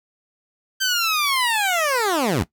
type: linear sweep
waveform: 15% pulse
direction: down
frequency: 1568 to 65.41 Hz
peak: -12 dBFS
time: 0.8-2.44 s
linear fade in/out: 20 ms
effects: noise-tail reverb RT60 0.1 s tail -17 dB re dry